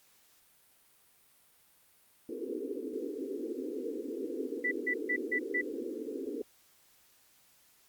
white band-pass noise, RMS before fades -38 dBFS, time 2.29-6.42 s, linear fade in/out 2 ms, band 250 to 480 Hz, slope 96 dB/octave
sine tone bursts, 1975.5 Hz, B6, in tune, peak -28 dBFS, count 5, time 4.64-5.615 s, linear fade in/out 10 ms, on 75 ms, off 150 ms
effects white hiss -65 dBFS RMS until 7.88 s + Opus 48 kbps

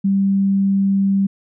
sine tone, 196 Hz, G3, in tune, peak -13 dBFS, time 0.04-1.27 s, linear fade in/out 10 ms, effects none

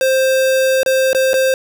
square tone with dropouts, 526 Hz, C5, 9 cents sharp, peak -12 dBFS, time 0.01-1.54 s, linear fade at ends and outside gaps 1 ms, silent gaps 0.832-0.861 / 1.131-1.148 / 1.333-1.34 s, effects none

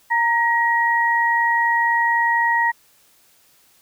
sine tone pair together, 927.9 / 1898 Hz, A#5 / A#6, -8 / +31 cents, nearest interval octave, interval 1239 cents, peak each -18 dBFS, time 0.1-2.72 s, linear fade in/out 20 ms, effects white hiss -56 dBFS RMS until 3.81 s

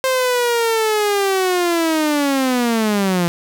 sawtooth linear sweep, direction down, 527 to 169 Hz, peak -11 dBFS, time 0.04-3.28 s, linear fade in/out 0 ms, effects none

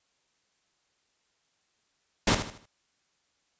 pink noise with echo, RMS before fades -22 dBFS, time 2.27-2.35 s, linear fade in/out 5 ms, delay 77 ms, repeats 4, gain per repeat -9 dB, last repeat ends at 2.658 s, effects white hiss -73 dBFS RMS until 3.59 s + resampled to 16000 Hz

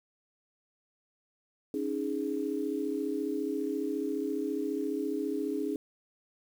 sine chord, C# suspended second, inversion none, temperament just, 277.2 / 311.8 / 415.8 Hz, C#4 / D#4 / G#4, 0 / +4 / +2 cents, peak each -34 dBFS, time 1.74-5.76 s, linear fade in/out 2 ms, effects 9-bit

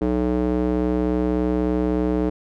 square tone with band-pass filter, 61.74 Hz, B1, in tune, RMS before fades -21 dBFS, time 0.01-2.3 s, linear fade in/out 10 ms, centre 360 Hz, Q 1.9, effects none

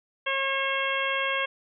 harmonic tone, 542 Hz, C#5, 39 cents flat, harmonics 1 / 2 / 3 / 4 / 5 / 6, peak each -32 / -31 / -31 / -31 / -32 / -34 dBFS, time 0.26-1.46 s, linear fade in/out 10 ms, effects none

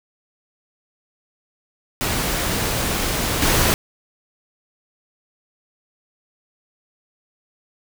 pink noise with level steps, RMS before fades -22 / -17 dBFS, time 2.01-3.74 s, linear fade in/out 0 ms, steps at 3.42 s, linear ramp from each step 2 ms, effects none

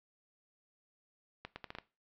accelerating click train, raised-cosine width 0.3 ms, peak -26 dBFS, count 6, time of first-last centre 1.45-1.786 s, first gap 110 ms, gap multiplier 0.75, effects noise-tail reverb RT60 0.3 s tail -18 dB re dry + low-pass 5000 Hz 12 dB/octave

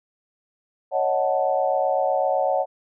sine chord, D# half-diminished seventh, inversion third, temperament equal, 554.4 / 622.3 / 740 / 880 Hz, C#5 / D#5 / F#5 / A5, 0 / 0 / 0 / 0 cents, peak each -23 / -25 / -23 / -29 dBFS, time 0.91-2.66 s, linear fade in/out 50 ms, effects none

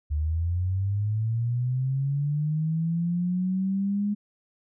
sine linear sweep, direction up, 73 to 207.7 Hz, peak -23 dBFS, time 0.1-4.15 s, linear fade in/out 20 ms, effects none

